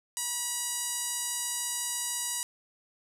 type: tone with band-pass filter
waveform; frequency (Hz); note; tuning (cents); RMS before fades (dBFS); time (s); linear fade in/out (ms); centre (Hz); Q
sawtooth; 966; B5; -39; -33; 0.17-2.43; 0; 8700; 2.1
effects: none